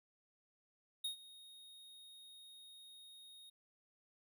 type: tone with ADSR envelope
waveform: square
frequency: 3729 Hz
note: A#7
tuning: in tune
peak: -37 dBFS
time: 1.04-3.5 s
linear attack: 7 ms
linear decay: 110 ms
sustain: -19 dB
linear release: 8 ms
effects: none